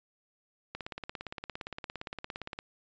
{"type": "click train", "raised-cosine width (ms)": 0.3, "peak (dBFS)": -22, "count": 33, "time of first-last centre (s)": [0.75, 2.589], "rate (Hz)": 17.4, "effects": ["resampled to 16000 Hz"]}